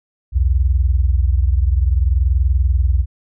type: tone pair together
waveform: sine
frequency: 61.3 / 81.83 Hz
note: B1 / E2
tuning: -12 / -12 cents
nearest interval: perfect fourth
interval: 500 cents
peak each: -13 / -17 dBFS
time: 0.32-3.06 s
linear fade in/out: 50 ms
effects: none